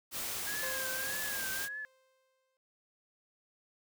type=noise; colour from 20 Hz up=white; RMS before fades=-38 dBFS; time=0.11-1.69 s; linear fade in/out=50 ms
type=tone with vibrato; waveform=sine; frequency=1632 Hz; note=G#6; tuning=31 cents flat; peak=-38 dBFS; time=0.47-1.85 s; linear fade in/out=0 ms; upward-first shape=triangle; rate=1.7 Hz; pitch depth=110 cents each way
type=tone with exponential decay; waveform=sawtooth; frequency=523.3 Hz; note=C5; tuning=in tune; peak=-35 dBFS; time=0.63-2.57 s; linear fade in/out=0 ms; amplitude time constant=420 ms
effects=none